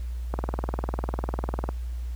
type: click train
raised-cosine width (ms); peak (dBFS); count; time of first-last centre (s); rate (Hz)
1; -14; 28; 0.34-1.69; 20
effects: added 60 Hz sine -29 dBFS peak until 2.15 s + pink hiss -55 dBFS RMS until 2.15 s